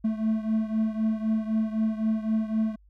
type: beating tone pair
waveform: triangle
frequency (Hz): 218.6 / 222.5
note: A3 / A3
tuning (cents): -11 / +20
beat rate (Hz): 3.9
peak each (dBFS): -23 / -27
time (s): 0.04-2.76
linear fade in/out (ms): 10
effects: added 50 Hz sine -54 dBFS peak until 2.89 s